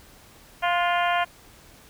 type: harmonic tone with a mistuned harmonic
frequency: 349.2 Hz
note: F4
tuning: in tune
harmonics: 2 / 3 / 4 / 5 / 6 / 7 / 8 / 9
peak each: -23 / -27 / -29 / -31 / -33 / -34 / -35 / -36 dBFS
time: 0.62-1.25 s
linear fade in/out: 20 ms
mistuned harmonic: 4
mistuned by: +35 cents
effects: pink hiss -51 dBFS RMS until 1.89 s